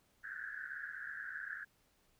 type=band-pass noise; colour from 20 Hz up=white; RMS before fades=-45 dBFS; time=0.23-1.65 s; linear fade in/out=20 ms; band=1500 to 1700 Hz; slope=96 dB/octave; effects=pink hiss -73 dBFS RMS until 2.19 s